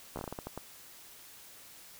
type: slowing click train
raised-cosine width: 1 ms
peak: -24 dBFS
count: 10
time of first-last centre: 0.16-0.576 s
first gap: 13 ms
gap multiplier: 1.3
effects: white hiss -53 dBFS RMS until 1.99 s